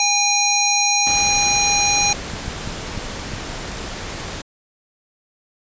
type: harmonic tone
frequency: 814 Hz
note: G#5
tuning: 35 cents flat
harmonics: 1 / 3 / 5 / 7 / 8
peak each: -21 / -21 / -21 / -21 / -21 dBFS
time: 0-2.13 s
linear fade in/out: 2 ms
type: noise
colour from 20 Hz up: pink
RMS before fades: -29 dBFS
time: 1.06-4.42 s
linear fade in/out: 10 ms
type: clicks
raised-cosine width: 5 ms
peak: -16 dBFS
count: 5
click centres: 2.337 / 2.481 / 2.675 / 2.977 / 3.337 s
effects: resampled to 16000 Hz